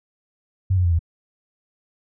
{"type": "tone with pitch steps", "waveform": "sine", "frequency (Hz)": [94.6, 90.33, 86.25, 82.35], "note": ["F#2", "F#2", "F2", "E2"], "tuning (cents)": [39, -41, -21, -1], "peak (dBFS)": -15, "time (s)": [0.7, 0.992], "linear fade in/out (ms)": 10, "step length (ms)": 73, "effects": []}